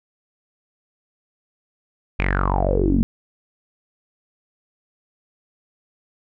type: tone with low-pass filter sweep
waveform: sawtooth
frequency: 47.14 Hz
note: F#1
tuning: 33 cents sharp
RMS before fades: -19 dBFS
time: 2.19-3.03 s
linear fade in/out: 0 ms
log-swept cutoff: 2500 to 210 Hz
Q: 9.3
effects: none